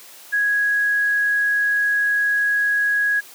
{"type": "tone", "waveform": "sine", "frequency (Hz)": 1661.2, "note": "G#6", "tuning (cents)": 0, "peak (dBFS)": -16, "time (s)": [0.32, 3.21], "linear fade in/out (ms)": 20, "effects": ["white hiss -43 dBFS RMS until 3.34 s", "high-pass 300 Hz 12 dB/octave"]}